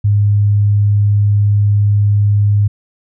sine tone, 102.8 Hz, G#2, 17 cents flat, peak -8 dBFS, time 0.04-2.68 s, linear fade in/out 10 ms, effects none

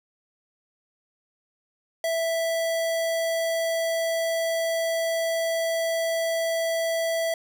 square tone, 659.3 Hz, E5, in tune, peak -24 dBFS, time 2.04-7.34 s, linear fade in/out 2 ms, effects none

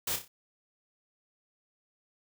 white noise with echo, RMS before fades -32 dBFS, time 0.07-0.16 s, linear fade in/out 5 ms, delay 30 ms, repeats 4, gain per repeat -7 dB, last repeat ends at 0.28 s, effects none

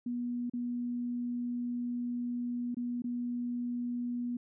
sine tone with dropouts, 242.4 Hz, B3, 32 cents flat, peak -32 dBFS, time 0.06-4.37 s, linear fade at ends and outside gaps 5 ms, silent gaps 0.498-0.535 / 2.746-2.768 / 3.021-3.041 s, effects none

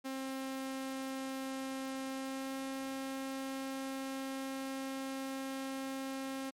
sawtooth tone with pitch glide, 266.1 to 268 Hz, C4 to C4, +29 to +42 cents, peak -34 dBFS, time 0.04-6.51 s, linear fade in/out 20 ms, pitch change +13 cents, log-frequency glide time 2.1-2.57 s, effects MP3 64 kbps

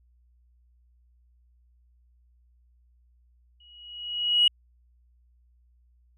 sine tone with exponential growth, 2907 Hz, F#7, 31 cents flat, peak -14 dBFS, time 3.6-4.48 s, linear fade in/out 5 ms, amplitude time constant 190 ms, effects tanh soft clip ceiling -10 dBFS + added 60 Hz sine -59 dBFS peak until 6.17 s

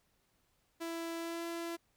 sawtooth tone with pitch glide, 332.7 to 337 Hz, E4 to E4, +16 to +38 cents, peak -34 dBFS, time 0.8-1.77 s, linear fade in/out 20 ms, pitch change +22 cents, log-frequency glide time 1.18-1.43 s, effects pink hiss -75 dBFS RMS until 1.96 s

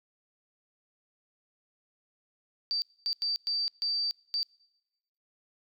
sine tone bursts at uneven times, 4648 Hz, D8, 19 cents flat, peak -27 dBFS, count 6, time 2.71-2.82 / 3.06-3.13 / 3.22-3.36 / 3.47-3.68 / 3.82-4.11 / 4.34-4.43 s, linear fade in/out 0 ms, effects noise-tail reverb RT60 1.0 s tail -26 dB re dry

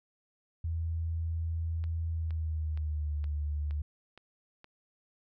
sine tone with pitch glide, 82.2 to 74.08 Hz, E2 to D2, -4 to +16 cents, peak -30 dBFS, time 0.64-3.82 s, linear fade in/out 5 ms, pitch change -180 cents, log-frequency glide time 2.1-3.2 s
click train, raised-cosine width 0.3 ms, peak -35 dBFS, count 7, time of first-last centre 1.84-4.644 s, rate 2.14 Hz
effects none

